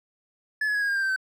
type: tone with pitch steps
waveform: triangle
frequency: 1720 / 1692.4 / 1665.3 / 1638.5 / 1612.2 / 1586.4 / 1560.9 / 1535.9 Hz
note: A6 / G#6 / G#6 / G#6 / G6 / G6 / G6 / G6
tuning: -40 / +32 / +4 / -24 / +48 / +20 / -8 / -36 cents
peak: -21 dBFS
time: 0.61-1.162 s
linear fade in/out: 5 ms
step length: 69 ms
effects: none